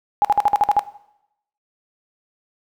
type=tone bursts; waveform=sine; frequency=824 Hz; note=G#5; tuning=14 cents flat; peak=-11 dBFS; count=8; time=0.22-0.793 s; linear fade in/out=0 ms; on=27 ms; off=51 ms; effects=noise-tail reverb RT60 0.8 s tail -17 dB re dry